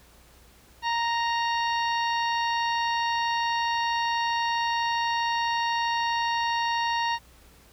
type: harmonic tone with a mistuned harmonic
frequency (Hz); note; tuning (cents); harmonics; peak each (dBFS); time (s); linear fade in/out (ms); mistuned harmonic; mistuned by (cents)
932.3; A#5; 0; 1 / 2 / 3 / 4 / 5 / 6; -25 / -31 / -35 / -37 / -39 / -41; 0.82-7.19; 50; 5; -83
effects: added 60 Hz sine -56 dBFS peak until 7.72 s + pink hiss -56 dBFS RMS until 7.72 s